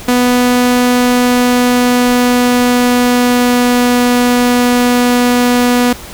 sawtooth tone with pitch glide, 246.9 to 244.9 Hz, B3 to B3, 0 to -14 cents, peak -4 dBFS, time 0.08-5.93 s, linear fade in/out 5 ms, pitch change -14 cents, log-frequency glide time 0.9-4.03 s, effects pink hiss -30 dBFS RMS until 6.13 s

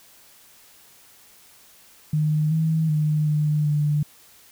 sine tone with pitch steps, 152.9 / 159.8 / 152.2 / 150.7 / 148.4 Hz, D#3 / D#3 / D#3 / D3 / D3, -30 / +47 / -38 / +45 / +18 cents, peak -18 dBFS, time 2.13-4.03 s, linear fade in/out 5 ms, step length 380 ms, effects white hiss -52 dBFS RMS until 4.51 s

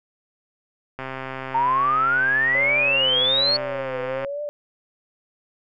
click train, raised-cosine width 0.5 ms, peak -16 dBFS, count 431, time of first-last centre 0.99-4.248 s, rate 132 Hz
sine exponential sweep, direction up, 900 to 4435 Hz, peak -17 dBFS, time 1.54-3.57 s, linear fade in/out 10 ms
sine tone with vibrato, 545 Hz, C#5, 29 cents flat, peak -26 dBFS, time 2.55-4.49 s, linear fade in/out 0 ms, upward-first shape triangle, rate 1.2 Hz, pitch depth 150 cents each way
effects none

